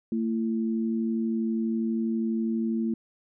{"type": "tone pair together", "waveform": "sine", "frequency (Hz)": [225.3, 337.6], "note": ["A3", "E4"], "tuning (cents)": [41, 41], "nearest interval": "perfect fifth", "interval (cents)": 700, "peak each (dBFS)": [-25, -32], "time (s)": [0.12, 2.94], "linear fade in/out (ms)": 2, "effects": []}